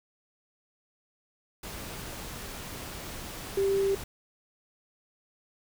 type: tone in noise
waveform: sine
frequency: 392 Hz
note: G4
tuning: in tune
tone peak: -23 dBFS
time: 3.57-3.95 s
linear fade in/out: 5 ms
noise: pink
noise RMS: -40 dBFS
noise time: 1.63-4.04 s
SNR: +14 dB
effects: none